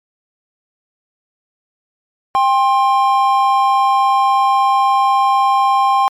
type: tone pair together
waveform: triangle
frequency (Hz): 794 / 1057.6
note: G5 / C6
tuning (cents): +22 / +18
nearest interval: perfect fourth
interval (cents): 496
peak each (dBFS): -11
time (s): 2.35-6.08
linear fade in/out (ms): 0
effects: MP3 96 kbps